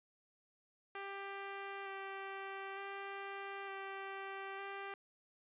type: tone with vibrato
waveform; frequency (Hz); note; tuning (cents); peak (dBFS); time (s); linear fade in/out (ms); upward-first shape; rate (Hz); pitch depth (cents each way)
10% pulse; 392.5; G4; +2; -35; 0.95-4.94; 2; square; 0.55; 11
effects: resampled to 8000 Hz